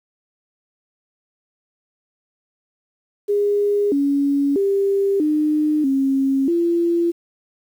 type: tone with pitch steps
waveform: sine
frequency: 409.1 / 281.6 / 395.6 / 303.7 / 270.3 / 341 Hz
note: G#4 / C#4 / G4 / D#4 / C#4 / F4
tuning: -26 / +27 / +16 / -42 / -44 / -41 cents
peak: -15 dBFS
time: 3.28-7.12 s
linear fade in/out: 20 ms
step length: 640 ms
effects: 8-bit